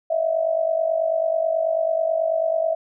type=tone with amplitude modulation; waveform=sine; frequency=651 Hz; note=E5; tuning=22 cents flat; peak=-15 dBFS; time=0.1-2.75 s; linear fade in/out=10 ms; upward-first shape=sine; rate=49.2 Hz; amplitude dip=75%; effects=none